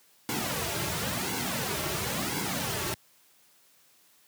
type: noise with flanger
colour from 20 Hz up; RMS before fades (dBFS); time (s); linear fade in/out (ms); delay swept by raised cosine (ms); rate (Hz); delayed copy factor
pink; -31; 0.29-2.94; 0; 1.6 to 4.1; 0.96; -0.85
effects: white hiss -62 dBFS RMS until 4.27 s + high-pass 100 Hz 12 dB/octave